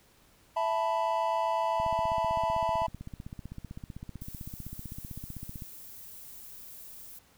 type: chord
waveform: triangle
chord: E suspended fourth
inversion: none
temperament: equal with one note detuned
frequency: 661.9 / 880 / 987.8 Hz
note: E5 / A5 / B5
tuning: +7 / 0 / 0 cents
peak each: -29 dBFS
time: 0.56-2.87 s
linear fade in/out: 10 ms
type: click train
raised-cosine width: 5 ms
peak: -28 dBFS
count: 61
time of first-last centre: 1.8-5.622 s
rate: 15.7 Hz
type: noise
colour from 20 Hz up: violet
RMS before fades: -47 dBFS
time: 4.21-7.19 s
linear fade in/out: 5 ms
effects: pink hiss -62 dBFS RMS until 7.37 s